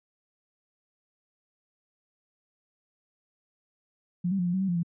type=tone with pitch steps; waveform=sine; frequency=176.7 / 195.3 / 177.5 / 175.3 / 188.9 / 193.1 / 174.4 / 169.6 Hz; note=F3 / G3 / F3 / F3 / F#3 / G3 / F3 / E3; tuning=+21 / -6 / +28 / +7 / +36 / -26 / -2 / +50 cents; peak=-24 dBFS; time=4.24-4.832 s; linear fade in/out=10 ms; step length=74 ms; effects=none